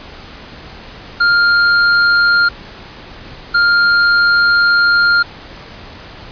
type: tone bursts at uneven times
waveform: square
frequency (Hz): 1403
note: F6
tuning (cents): +8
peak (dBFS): -9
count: 2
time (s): 1.2-2.49 / 3.54-5.23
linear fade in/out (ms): 10
effects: pink hiss -34 dBFS RMS until 6.31 s + resampled to 11025 Hz